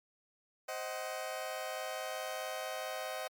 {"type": "chord", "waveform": "sawtooth", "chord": "C diminished", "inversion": "none", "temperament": "just", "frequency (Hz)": [523.3, 627.9, 753.5], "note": ["C5", "Eb5", "Gb5"], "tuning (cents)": [0, 16, 31], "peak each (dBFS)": [-39, -37, -39], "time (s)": [0.68, 3.28], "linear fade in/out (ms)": 10, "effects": ["MP3 96 kbps"]}